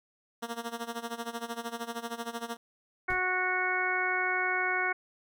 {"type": "tone with tremolo", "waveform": "10% pulse", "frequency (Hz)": 233.1, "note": "A#3", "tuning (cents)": 0, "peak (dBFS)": -24, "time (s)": [0.42, 2.57], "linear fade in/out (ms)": 10, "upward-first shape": "sine", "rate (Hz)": 13, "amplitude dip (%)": 85}
{"type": "harmonic tone", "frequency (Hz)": 367.7, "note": "F#4", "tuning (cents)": -11, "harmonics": [1, 2, 3, 4, 5, 6], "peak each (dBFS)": [-37, -35, -36, -31, -36, -32], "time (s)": [3.08, 4.93], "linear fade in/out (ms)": 10}
{"type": "noise with exponential decay", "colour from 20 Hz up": "brown", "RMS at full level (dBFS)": -34, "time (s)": [3.1, 3.25], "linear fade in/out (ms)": 2, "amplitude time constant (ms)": 31}
{"effects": []}